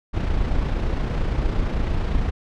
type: noise with amplitude modulation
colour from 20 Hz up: brown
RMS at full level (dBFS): -20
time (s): 0.13-2.31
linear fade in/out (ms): 20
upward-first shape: sine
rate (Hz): 28.8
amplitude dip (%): 40
effects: low-pass 4000 Hz 12 dB/octave